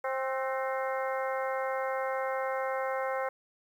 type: harmonic tone with a mistuned harmonic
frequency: 264.4 Hz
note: C4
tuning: 18 cents sharp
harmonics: 2 / 3 / 4 / 5 / 6 / 7 / 8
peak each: -32 / -36 / -38 / -40 / -42 / -43 / -44 dBFS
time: 0.04-3.29 s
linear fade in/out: 5 ms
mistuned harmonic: 6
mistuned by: -57 cents
effects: 10-bit